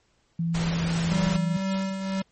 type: tone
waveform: sine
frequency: 167 Hz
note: E3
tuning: 23 cents sharp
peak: -23 dBFS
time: 0.39-1.57 s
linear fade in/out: 5 ms
type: noise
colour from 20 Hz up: pink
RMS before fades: -32 dBFS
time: 0.54-1.37 s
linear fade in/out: 10 ms
type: tone with tremolo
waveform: square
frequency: 192.3 Hz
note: G3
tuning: 33 cents flat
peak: -24 dBFS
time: 1.11-2.22 s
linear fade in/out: 5 ms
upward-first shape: triangle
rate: 2 Hz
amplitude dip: 55%
effects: pink hiss -67 dBFS RMS until 2.31 s + MP3 32 kbps